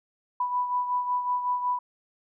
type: beating tone pair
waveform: sine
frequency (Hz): 987.8 / 993.2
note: B5 / B5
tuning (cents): 0 / +9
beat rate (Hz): 5.4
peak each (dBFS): -25 / -33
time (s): 0.4-1.79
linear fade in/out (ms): 5
effects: none